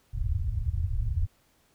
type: low-pass noise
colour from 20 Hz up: white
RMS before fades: -28 dBFS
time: 0.13-1.27 s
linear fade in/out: 20 ms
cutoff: 110 Hz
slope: 48 dB/octave
effects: pink hiss -66 dBFS RMS until 1.74 s